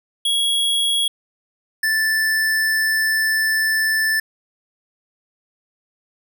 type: tone pair in turn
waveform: square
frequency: 3322 / 1759.8 Hz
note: G#7 / A6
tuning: 0 / 0 cents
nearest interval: major seventh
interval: 1100 cents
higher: first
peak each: -17 dBFS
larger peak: neither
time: 0.25-1.08 / 1.83-4.2 s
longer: second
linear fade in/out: 5 ms
effects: none